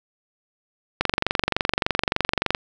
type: click train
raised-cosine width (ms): 0.3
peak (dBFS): -3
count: 37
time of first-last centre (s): 1.01-2.548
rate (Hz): 23.4
effects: none